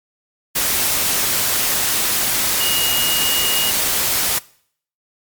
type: tone in noise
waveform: sine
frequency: 2869 Hz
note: F7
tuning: 46 cents sharp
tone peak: -20 dBFS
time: 2.6-3.71 s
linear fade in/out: 10 ms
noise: white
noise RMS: -18 dBFS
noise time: 0.55-4.39 s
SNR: -5 dB
effects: noise-tail reverb RT60 0.6 s tail -22 dB re dry + MP3 96 kbps